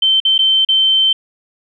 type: tone with dropouts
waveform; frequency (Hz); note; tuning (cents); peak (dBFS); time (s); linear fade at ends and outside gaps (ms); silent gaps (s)
sine; 3100; G7; -20; -9; 0.02-1.13; 5; 0.202-0.25 / 0.38-0.389 / 0.65-0.687
effects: none